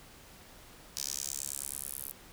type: tone with high-pass filter sweep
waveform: 10% pulse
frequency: 69.3 Hz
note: C#2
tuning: in tune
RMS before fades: -39 dBFS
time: 0.97-2.12 s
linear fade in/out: 0 ms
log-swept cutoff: 5500 to 12000 Hz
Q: 2.5
effects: pink hiss -54 dBFS RMS until 2.32 s